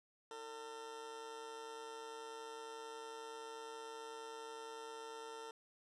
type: tone with amplitude modulation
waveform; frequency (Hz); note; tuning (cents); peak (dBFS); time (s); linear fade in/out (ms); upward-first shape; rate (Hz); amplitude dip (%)
20% pulse; 451.3; A4; +44; -40; 0.31-5.51; 2; sine; 131; 55
effects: resampled to 22050 Hz